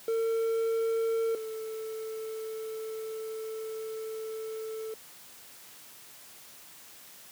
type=tone pair in turn; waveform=triangle; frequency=453.2 / 440.8 Hz; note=A#4 / A4; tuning=-49 / +3 cents; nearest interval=unison; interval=48 cents; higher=first; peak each=-24 / -33 dBFS; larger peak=first; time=0.08-1.35 / 1.35-4.94 s; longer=second; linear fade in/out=2 ms; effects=white hiss -51 dBFS RMS until 7.31 s + high-pass 100 Hz 12 dB/octave